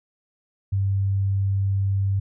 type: tone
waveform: sine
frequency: 98 Hz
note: G2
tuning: in tune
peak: -19 dBFS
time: 0.72-2.2 s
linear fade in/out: 10 ms
effects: none